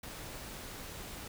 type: noise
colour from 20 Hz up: pink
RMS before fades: -45 dBFS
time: 0.03-1.28 s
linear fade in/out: 5 ms
effects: none